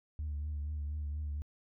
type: tone with vibrato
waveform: sine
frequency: 74.4 Hz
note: D2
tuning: 23 cents sharp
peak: -33 dBFS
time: 0.19-1.42 s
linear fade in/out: 0 ms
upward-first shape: triangle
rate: 4.2 Hz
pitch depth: 54 cents each way
effects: tanh soft clip ceiling -32 dBFS